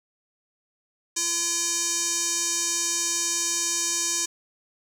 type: tone with band-pass filter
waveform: square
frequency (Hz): 340.4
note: F4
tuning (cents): -44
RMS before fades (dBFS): -26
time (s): 1.16-4.26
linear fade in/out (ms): 10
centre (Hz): 6700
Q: 3.7
effects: 8-bit